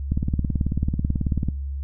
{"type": "click train", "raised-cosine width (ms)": 5, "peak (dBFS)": -10, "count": 26, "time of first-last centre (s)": [0.12, 1.486], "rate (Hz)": 18.3, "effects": ["noise-tail reverb RT60 0.5 s tail -25 dB re dry", "added 69 Hz sine -26 dBFS peak until 1.83 s"]}